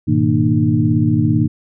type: tone cluster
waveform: sine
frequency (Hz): 105.4 / 123.2 / 158.7 / 232.2 / 305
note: G#2 / B2 / D#3 / A#3 / D#4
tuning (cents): +26 / -4 / +35 / -7 / -34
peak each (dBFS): -18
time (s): 0.07-1.48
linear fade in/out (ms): 20
effects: none